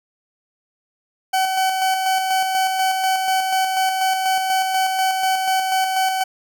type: tone with tremolo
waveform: 40% pulse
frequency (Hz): 758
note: F#5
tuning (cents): +42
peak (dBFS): -15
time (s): 1.33-6.24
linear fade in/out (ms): 10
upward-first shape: square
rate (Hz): 4.1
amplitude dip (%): 35
effects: none